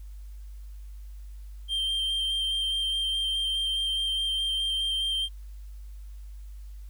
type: tone with vibrato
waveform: triangle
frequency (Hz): 3159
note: G7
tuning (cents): +13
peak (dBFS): -24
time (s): 1.68-5.29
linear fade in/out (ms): 50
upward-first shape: square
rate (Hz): 4.8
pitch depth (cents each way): 9
effects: added 50 Hz sine -39 dBFS peak until 6.89 s + white hiss -64 dBFS RMS until 6.89 s